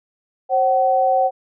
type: tone pair together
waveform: sine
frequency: 534 / 756 Hz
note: C5 / F#5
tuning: +35 / +37 cents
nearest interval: tritone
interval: 602 cents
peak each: -18 / -15 dBFS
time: 0.49-1.31 s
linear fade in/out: 50 ms
effects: none